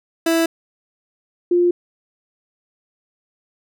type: tone pair in turn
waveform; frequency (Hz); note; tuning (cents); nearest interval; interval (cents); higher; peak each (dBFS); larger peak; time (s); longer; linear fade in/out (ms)
30% pulse / sine; 329.6 / 351.4; E4 / F4; 0 / +11; minor second; 111; second; -12; neither; 0.26-0.46 / 1.51-1.71; neither; 5
effects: none